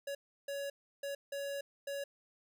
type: tone bursts at uneven times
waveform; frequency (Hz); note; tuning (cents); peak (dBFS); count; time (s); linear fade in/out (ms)
square; 561; C#5; +21; -38; 5; 0.07-0.15 / 0.48-0.7 / 1.03-1.15 / 1.32-1.61 / 1.87-2.04; 5
effects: none